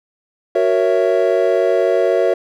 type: chord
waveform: triangle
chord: F# dominant seventh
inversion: none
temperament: equal with one note detuned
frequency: 370 / 466.2 / 554.4 / 662.7 Hz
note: F#4 / A#4 / C#5 / E5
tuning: 0 / 0 / 0 / +9 cents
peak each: -16 dBFS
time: 0.55-2.34 s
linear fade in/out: 5 ms
effects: none